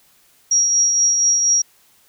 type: tone with tremolo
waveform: sine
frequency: 5670 Hz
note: F8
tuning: 25 cents sharp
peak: -11 dBFS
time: 0.51-1.62 s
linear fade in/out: 5 ms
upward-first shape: triangle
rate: 4.2 Hz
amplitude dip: 40%
effects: white hiss -55 dBFS RMS until 2.08 s